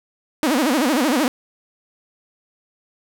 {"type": "tone with vibrato", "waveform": "sawtooth", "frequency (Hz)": 277.2, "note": "C#4", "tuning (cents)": 0, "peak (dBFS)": -12, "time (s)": [0.43, 1.28], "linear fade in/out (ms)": 0, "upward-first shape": "sine", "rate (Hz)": 13, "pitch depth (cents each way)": 260, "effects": []}